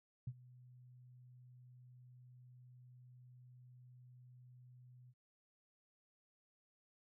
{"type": "tone with ADSR envelope", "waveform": "sine", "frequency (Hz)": 124.8, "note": "B2", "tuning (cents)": 19, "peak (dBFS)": -38, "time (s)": [0.27, 5.14], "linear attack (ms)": 5, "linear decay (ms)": 51, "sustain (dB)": -20, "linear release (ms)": 46, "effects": []}